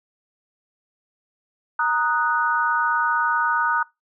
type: chord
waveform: sine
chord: D# minor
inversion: second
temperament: equal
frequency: 932.3 / 1244.5 / 1480 Hz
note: A#5 / D#6 / F#6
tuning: 0 / 0 / 0 cents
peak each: -23 / -23 / -22 dBFS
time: 1.79-3.83 s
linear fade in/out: 5 ms
effects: noise-tail reverb RT60 0.2 s tail -22 dB re dry